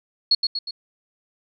sine tone with echo, 4334 Hz, C#8, 40 cents flat, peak -13 dBFS, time 0.31-0.35 s, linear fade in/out 5 ms, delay 120 ms, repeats 3, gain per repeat -5 dB, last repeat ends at 0.71 s, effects none

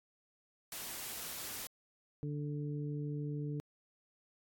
white noise, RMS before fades -43 dBFS, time 0.72-1.67 s, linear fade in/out 2 ms
harmonic tone, 146.83 Hz, D3, in tune, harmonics 1 / 2 / 3, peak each -37 / -43 / -47 dBFS, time 2.23-3.6 s, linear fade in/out 0 ms
effects AAC 64 kbps

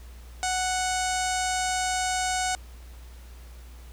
sawtooth tone with low-pass filter, 740 Hz, F#5, in tune, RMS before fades -27 dBFS, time 0.43-2.55 s, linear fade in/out 0 ms, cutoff 7700 Hz, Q 3.6, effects added 60 Hz sine -42 dBFS peak until 3.92 s + pink hiss -54 dBFS RMS until 3.92 s

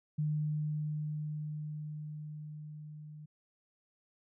sine tone with level ramp, 151.5 Hz, D#3, 46 cents flat, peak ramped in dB -29 to -46 dBFS, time 0.18-3.26 s, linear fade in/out 10 ms, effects none

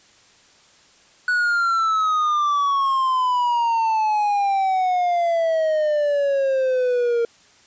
triangle exponential sweep, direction down, 1480 to 463.7 Hz, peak -15 dBFS, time 1.28-7.25 s, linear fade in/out 2 ms, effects white hiss -53 dBFS RMS until 7.66 s + resampled to 16000 Hz

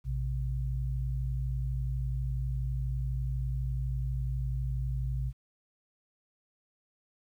sine tone pair together, 57.91 / 130 Hz, A#1 / C3, -11 / -11 cents, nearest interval octave + major second, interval 1400 cents, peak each -31 / -33 dBFS, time 0.04-5.33 s, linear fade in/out 50 ms, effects 11-bit

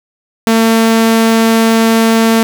sawtooth tone, 225.6 Hz, A3, 44 cents sharp, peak -3 dBFS, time 0.47-2.43 s, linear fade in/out 0 ms, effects none

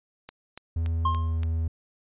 click train, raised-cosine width 0.2 ms, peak -22 dBFS, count 5, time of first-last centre 0.29-1.433 s, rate 3.5 Hz
triangle tone with pitch glide, 82.41 to 81.46 Hz, E2 to E2, 0 to -20 cents, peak -22 dBFS, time 0.76-1.68 s, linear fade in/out 5 ms, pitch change -20 cents, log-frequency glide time 0.89-1.42 s
triangle tone with exponential decay, 1063 Hz, C6, 27 cents sharp, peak -18 dBFS, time 1.05-1.4 s, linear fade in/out 5 ms, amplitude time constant 75 ms
effects resampled to 8000 Hz

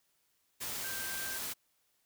sine tone in noise, 1571 Hz, G6, 3 cents sharp, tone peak -42 dBFS, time 0.83-1.39 s, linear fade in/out 20 ms, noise white, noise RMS -39 dBFS, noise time 0.6-1.54 s, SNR -6 dB, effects white hiss -75 dBFS RMS until 2.05 s

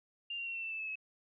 sine tone with pitch steps, 2794 / 2762 / 2730 / 2699 / 2668 / 2637 / 2607 / 2577 Hz, F7 / F7 / F7 / E7 / E7 / E7 / E7 / E7, 0 / -20 / -40 / +40 / +20 / 0 / -20 / -40 cents, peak -37 dBFS, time 0.3-0.956 s, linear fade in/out 5 ms, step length 82 ms, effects none

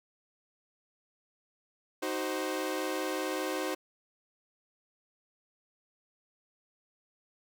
sawtooth chord, C diminished, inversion first, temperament equal with one note detuned, 311.1 / 376.2 / 523.3 Hz, Eb4 / Gb4 / C5, 0 / +29 / 0 cents, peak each -32 dBFS, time 2.02-3.75 s, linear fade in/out 10 ms, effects none

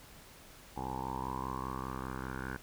10% pulse tone with low-pass filter sweep, 65 Hz, C2, 11 cents flat, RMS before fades -39 dBFS, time 0.76-2.57 s, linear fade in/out 10 ms, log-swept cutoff 820 to 1500 Hz, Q 7.9, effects pink hiss -55 dBFS RMS until 2.62 s

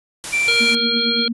white noise, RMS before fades -28 dBFS, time 0.24-0.75 s, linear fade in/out 0 ms
triangle tone, 2349 Hz, D7, in tune, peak -14 dBFS, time 0.32-0.75 s, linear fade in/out 20 ms
harmonic tone, 467.8 Hz, A#4, 6 cents sharp, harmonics 1 / 3 / 5 / 7 / 9, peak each -26 / -27 / -28 / -22 / -19 dBFS, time 0.48-1.28 s, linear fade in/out 2 ms
sine tone with tremolo, 233.1 Hz, A#3, in tune, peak -18 dBFS, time 0.6-1.33 s, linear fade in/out 10 ms, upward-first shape triangle, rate 8.8 Hz, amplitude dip 95%
effects resampled to 24000 Hz

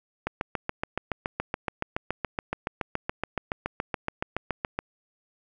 click train, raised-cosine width 0.5 ms, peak -12 dBFS, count 33, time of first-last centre 0.27-4.79 s, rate 7.08 Hz, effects none

